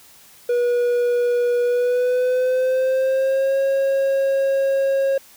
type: tone with pitch glide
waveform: triangle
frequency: 484.3 to 543.6 Hz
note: B4 to C#5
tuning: -34 to -34 cents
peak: -14 dBFS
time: 0.49-5.18 s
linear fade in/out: 5 ms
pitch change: +200 cents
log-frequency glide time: 1.62-3.58 s
effects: white hiss -48 dBFS RMS until 5.36 s

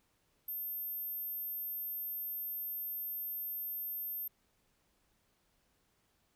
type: tone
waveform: sine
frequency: 13290 Hz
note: G#9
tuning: in tune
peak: -37 dBFS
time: 0.48-4.28 s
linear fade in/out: 5 ms
effects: pink hiss -75 dBFS RMS until 6.35 s

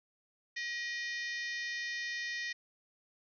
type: harmonic tone with a mistuned harmonic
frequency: 610 Hz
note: D#5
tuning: 34 cents flat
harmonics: 3 / 4 / 5 / 6 / 7 / 8 / 9 / 10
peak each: -37 / -45 / -51 / -48 / -49 / -50 / -50 / -53 dBFS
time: 0.56-2.53 s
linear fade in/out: 10 ms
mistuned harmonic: 3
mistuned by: +67 cents
effects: none

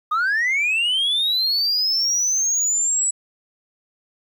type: linear sweep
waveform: sine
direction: up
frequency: 1200 to 7902 Hz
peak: -15 dBFS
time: 0.11-3.11 s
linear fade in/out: 10 ms
effects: tanh soft clip ceiling -16 dBFS + 9-bit

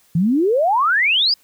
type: exponential sweep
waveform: sine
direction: up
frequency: 155.9 to 5110 Hz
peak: -13 dBFS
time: 0.15-1.34 s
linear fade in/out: 5 ms
effects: white hiss -56 dBFS RMS until 1.43 s

